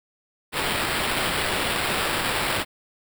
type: noise with sample-and-hold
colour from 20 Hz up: blue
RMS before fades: -25 dBFS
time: 0.52-2.65 s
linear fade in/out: 50 ms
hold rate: 6300 Hz
effects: none